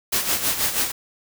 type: noise with tremolo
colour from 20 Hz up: white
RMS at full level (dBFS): -20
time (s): 0.12-0.92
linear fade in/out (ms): 10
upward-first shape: sine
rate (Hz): 6.2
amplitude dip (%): 65
effects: none